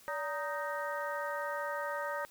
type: harmonic tone with a mistuned harmonic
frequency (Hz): 311.1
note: D#4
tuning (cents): 0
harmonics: 2 / 3 / 4 / 5 / 6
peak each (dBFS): -38 / -40 / -41 / -42 / -43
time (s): 0.08-2.25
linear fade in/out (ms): 0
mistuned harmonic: 2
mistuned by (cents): -130
effects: white hiss -59 dBFS RMS until 2.3 s